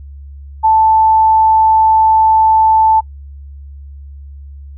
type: tone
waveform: sine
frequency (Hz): 880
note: A5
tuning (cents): 0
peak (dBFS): -6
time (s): 0.63-3.01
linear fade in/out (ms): 20
effects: noise-tail reverb RT60 0.1 s tail -25 dB re dry + added 70 Hz sine -29 dBFS peak until 4.77 s